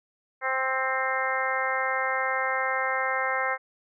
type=harmonic tone; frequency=262.5 Hz; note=C4; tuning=6 cents sharp; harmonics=2 / 3 / 4 / 5 / 6 / 7 / 8; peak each=-32 / -32 / -32 / -32 / -32 / -32 / -32 dBFS; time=0.41-3.58 s; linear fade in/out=50 ms; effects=none